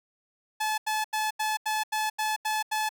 sawtooth tone bursts, 862 Hz, A5, 36 cents flat, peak -22 dBFS, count 9, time 0.6-2.892 s, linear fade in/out 10 ms, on 180 ms, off 84 ms, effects none

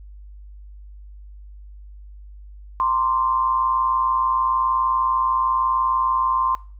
sine tone with amplitude modulation, 1046.5 Hz, C6, in tune, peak -14 dBFS, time 2.8-6.55 s, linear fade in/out 0 ms, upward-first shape sine, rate 120 Hz, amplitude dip 70%, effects noise-tail reverb RT60 0.4 s tail -21 dB re dry + added 50 Hz sine -38 dBFS peak until 6.79 s

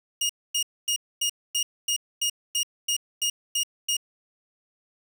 20% pulse tone bursts, 2854 Hz, F7, 37 cents sharp, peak -18 dBFS, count 12, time 0.21-3.968 s, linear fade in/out 5 ms, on 84 ms, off 250 ms, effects 8-bit

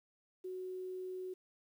sine tone with quantisation, 370 Hz, F#4, in tune, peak -40 dBFS, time 0.44-1.34 s, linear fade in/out 10 ms, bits 11, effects none

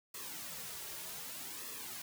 white noise with flanger, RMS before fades -45 dBFS, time 0.14-2.02 s, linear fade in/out 5 ms, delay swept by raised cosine 1.3 to 4 ms, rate 0.65 Hz, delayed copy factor -0.7, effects none

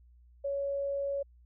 sine tone, 559 Hz, C#5, 14 cents sharp, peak -30 dBFS, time 0.44-1.23 s, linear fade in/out 10 ms, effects added 60 Hz sine -56 dBFS peak until 1.45 s

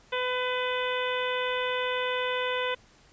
harmonic tone, 502 Hz, B4, 28 cents sharp, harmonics 1 / 2 / 3 / 4 / 5 / 6 / 7, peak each -30 / -33 / -35 / -36 / -37 / -38 / -38 dBFS, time 0.12-2.75 s, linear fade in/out 10 ms, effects pink hiss -58 dBFS RMS until 3.12 s + resampled to 16000 Hz

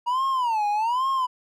triangle tone with vibrato, 942 Hz, A#5, 18 cents sharp, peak -19 dBFS, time 0.06-1.27 s, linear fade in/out 20 ms, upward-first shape sine, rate 1.2 Hz, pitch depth 230 cents each way, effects none

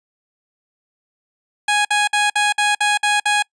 15% pulse tone bursts, 830 Hz, G#5, 1 cent flat, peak -8 dBFS, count 8, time 1.68-3.425 s, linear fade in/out 5 ms, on 170 ms, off 55 ms, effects noise-tail reverb RT60 0.1 s tail -26 dB re dry + resampled to 22050 Hz

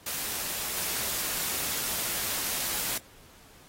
white noise with level steps, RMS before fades -33 / -31 dBFS, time 0.06-2.98 s, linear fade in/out 5 ms, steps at 0.76 s, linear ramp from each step 10 ms, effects pink hiss -55 dBFS RMS until 3.68 s + AAC 48 kbps

